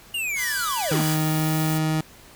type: linear sweep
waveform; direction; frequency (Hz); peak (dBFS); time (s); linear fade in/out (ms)
square; down; 2880 to 179.5; -25; 0.14-1.02; 5
type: chord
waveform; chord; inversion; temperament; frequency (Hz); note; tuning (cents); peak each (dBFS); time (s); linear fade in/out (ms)
5% pulse; G# half-diminished seventh; first; equal with one note detuned; 987.8 / 1174.7 / 1493.7 / 1661.2; B5 / D6 / F#6 / G#6; 0 / 0 / +16 / 0; -23 / -25 / -22 / -22; 0.35-1.18; 50
type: tone with pitch glide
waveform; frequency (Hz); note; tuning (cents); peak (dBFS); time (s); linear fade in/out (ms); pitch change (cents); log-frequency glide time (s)
30% pulse; 155.56 to 156.82; D#3 to D#3; 0 to +14; -18; 0.91-2.01; 5; +14; 1.22-1.57
type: noise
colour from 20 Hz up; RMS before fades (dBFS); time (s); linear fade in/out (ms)
blue; -33; 1.01-1.79; 20
effects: pink hiss -48 dBFS RMS until 2.35 s